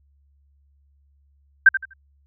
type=tone with echo; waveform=sine; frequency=1568 Hz; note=G6; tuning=in tune; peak=-6 dBFS; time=1.66-1.69 s; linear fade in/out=5 ms; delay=82 ms; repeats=3; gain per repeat=-12 dB; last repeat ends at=1.936 s; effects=added 70 Hz sine -57 dBFS peak until 2.26 s